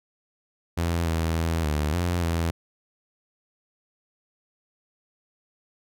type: tone with pitch steps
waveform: sawtooth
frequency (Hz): 84.5 / 81.6 / 82.4 / 74.9 / 87.5 / 83.4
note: E2 / E2 / E2 / D2 / F2 / E2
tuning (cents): +43 / -17 / 0 / +35 / +4 / +21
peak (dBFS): -19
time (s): 0.77-2.51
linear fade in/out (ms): 10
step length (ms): 290
effects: none